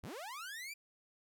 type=linear sweep; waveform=sawtooth; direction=up; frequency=47.05 to 2407 Hz; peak=-40 dBFS; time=0.03-0.74 s; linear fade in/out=10 ms; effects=none